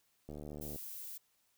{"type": "click train", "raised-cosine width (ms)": 2, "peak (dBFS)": -33, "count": 36, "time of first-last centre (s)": [0.29, 0.76], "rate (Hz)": 74.5}
{"type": "noise", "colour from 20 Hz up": "violet", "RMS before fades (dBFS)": -46, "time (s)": [0.61, 1.18], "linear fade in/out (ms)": 10}
{"effects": ["white hiss -75 dBFS RMS until 1.57 s"]}